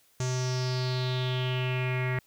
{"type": "tone with low-pass filter sweep", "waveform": "square", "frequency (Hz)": 127.4, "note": "C3", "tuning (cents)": -46, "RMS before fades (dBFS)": -29, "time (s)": [0.2, 2.19], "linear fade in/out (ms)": 2, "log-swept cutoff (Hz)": [6700, 2000], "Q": 5.4, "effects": ["white hiss -64 dBFS RMS until 2.26 s"]}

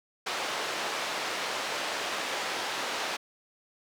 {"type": "band-pass noise", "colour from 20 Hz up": "pink", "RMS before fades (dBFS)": -33, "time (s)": [0.26, 3.17], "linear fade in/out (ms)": 10, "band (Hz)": [550, 5100], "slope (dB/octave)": 12, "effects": []}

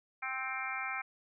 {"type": "harmonic tone with a mistuned harmonic", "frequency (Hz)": 261.7, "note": "C4", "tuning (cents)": 0, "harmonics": [3, 4, 5, 6, 7, 8, 9], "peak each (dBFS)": [-43, -46, -41, -43, -48, -42, -40], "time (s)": [0.22, 1.02], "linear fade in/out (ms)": 10, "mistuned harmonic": 8, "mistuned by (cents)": 26, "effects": []}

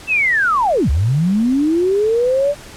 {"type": "linear two-way sweep", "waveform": "sine", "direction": "down then up", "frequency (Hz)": [2700, 61.74, 590], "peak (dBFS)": -12, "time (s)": [0.07, 2.55], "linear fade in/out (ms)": 50, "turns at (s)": 0.9, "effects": ["pink hiss -37 dBFS RMS until 2.76 s", "low-pass 10000 Hz 12 dB/octave"]}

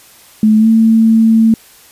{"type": "tone with pitch glide", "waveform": "sine", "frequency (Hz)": [216.1, 224], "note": ["A3", "A3"], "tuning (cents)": [-31, 31], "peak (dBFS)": -5, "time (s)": [0.43, 1.54], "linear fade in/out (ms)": 2, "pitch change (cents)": 62, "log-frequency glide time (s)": [0.58, 0.67], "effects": ["white hiss -42 dBFS RMS until 1.91 s", "resampled to 32000 Hz"]}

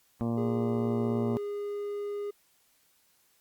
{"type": "harmonic tone", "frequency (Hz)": 116.54, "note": "A#2", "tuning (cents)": 0, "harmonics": [1, 2, 3, 4, 5, 6, 7, 8, 9, 10], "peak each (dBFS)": [-33, -29, -39, -41, -41, -44, -49, -51, -48, -52], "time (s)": [0.21, 1.37], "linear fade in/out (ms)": 0}
{"type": "tone", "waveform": "triangle", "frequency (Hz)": 409.6, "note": "G#4", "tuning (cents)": -24, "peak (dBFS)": -30, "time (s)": [0.37, 2.31], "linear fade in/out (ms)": 10}
{"effects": ["white hiss -67 dBFS RMS until 3.4 s", "Opus 48 kbps"]}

